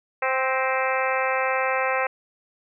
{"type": "harmonic tone with a mistuned harmonic", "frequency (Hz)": 261.6, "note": "C4", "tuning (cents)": 0, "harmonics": [2, 3, 4, 5, 6, 7, 8, 9, 10], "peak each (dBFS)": [-26, -28, -29, -30, -31, -31, -32, -33, -33], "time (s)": [0.22, 2.07], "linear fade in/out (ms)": 5, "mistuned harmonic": 7, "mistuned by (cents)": 38, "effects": []}